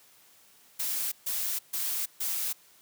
blue noise bursts, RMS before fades -31 dBFS, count 4, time 0.79-2.53 s, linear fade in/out 10 ms, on 330 ms, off 140 ms, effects white hiss -59 dBFS RMS until 2.81 s + high-pass 100 Hz 12 dB/octave

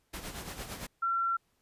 pink noise with tremolo, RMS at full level -39 dBFS, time 0.13-0.87 s, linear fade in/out 10 ms, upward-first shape sine, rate 8.8 Hz, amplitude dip 60%
sine tone, 1360 Hz, F6, 46 cents flat, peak -27 dBFS, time 1.02-1.37 s, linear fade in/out 10 ms
effects pink hiss -74 dBFS RMS until 1.61 s + resampled to 32000 Hz

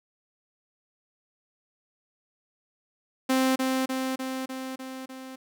sawtooth tone with echo, 261.6 Hz, C4, in tune, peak -17 dBFS, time 3.29-3.56 s, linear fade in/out 10 ms, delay 300 ms, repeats 6, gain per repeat -3 dB, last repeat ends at 5.36 s, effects none

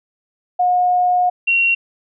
sine tone pair in turn, 721 / 2742 Hz, F#5 / F7, -45 / -32 cents, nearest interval octave + major seventh, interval 2313 cents, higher second, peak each -12 dBFS, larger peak neither, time 0.59-1.3 / 1.47-1.75 s, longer first, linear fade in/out 10 ms, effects none

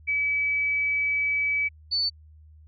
sine tone pair in turn, 2290 / 4494 Hz, D7 / C#8, -44 / +23 cents, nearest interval octave, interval 1167 cents, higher second, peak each -22 dBFS, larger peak neither, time 0.07-1.69 / 1.91-2.1 s, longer first, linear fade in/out 20 ms, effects added 77 Hz sine -48 dBFS peak until 2.67 s

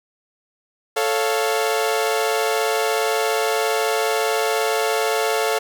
sawtooth chord, A augmented, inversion none, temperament equal, 440 / 554.4 / 698.5 Hz, A4 / C#5 / E#5, 0 / 0 / 0 cents, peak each -17 / -21 / -20 dBFS, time 0.96-5.59 s, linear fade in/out 10 ms, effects none

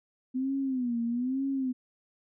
sine tone with vibrato, 252.2 Hz, B3, 36 cents sharp, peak -27 dBFS, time 0.34-1.73 s, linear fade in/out 20 ms, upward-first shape sine, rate 1.1 Hz, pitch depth 140 cents each way, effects none

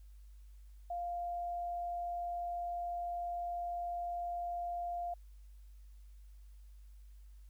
sine tone, 698.5 Hz, F5, in tune, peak -36 dBFS, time 0.9-5.14 s, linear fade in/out 5 ms, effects added 50 Hz sine -52 dBFS peak until 7.49 s + white hiss -75 dBFS RMS until 7.49 s

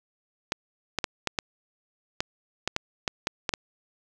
clicks, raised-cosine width 0.2 ms, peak -8 dBFS, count 12, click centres 0.521 / 0.987 / 1.042 / 1.273 / 1.388 / 2.205 / 2.676 / 2.764 / 3.078 / 3.271 / 3.492 / 3.538 s, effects none

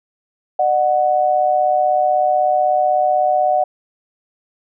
sine tone pair together, 603.9 / 740 Hz, D5 / F#5, +48 / 0 cents, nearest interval major third, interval 352 cents, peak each -17 / -14 dBFS, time 0.59-3.64 s, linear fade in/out 5 ms, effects none

